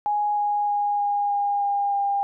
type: tone with pitch steps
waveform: sine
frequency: 830.6 / 825.8 / 821.1 / 816.3 / 811.6 / 807 / 802.3 Hz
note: G#5 / G#5 / G#5 / G#5 / G#5 / G#5 / G5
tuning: 0 / -10 / -20 / -30 / -40 / -50 / +40 cents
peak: -20 dBFS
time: 0.06-2.23 s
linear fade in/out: 0 ms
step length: 310 ms
effects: none